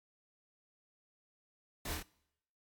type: noise with echo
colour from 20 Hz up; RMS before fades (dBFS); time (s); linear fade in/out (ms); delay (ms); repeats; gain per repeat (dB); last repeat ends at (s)
pink; -41; 1.85-1.95; 5; 26; 3; -2; 2.028
effects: noise-tail reverb RT60 0.8 s tail -24 dB re dry + AAC 64 kbps